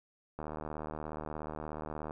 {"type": "click train", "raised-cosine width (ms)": 1, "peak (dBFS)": -26, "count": 133, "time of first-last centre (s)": [0.39, 2.109], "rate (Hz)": 76.8, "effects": []}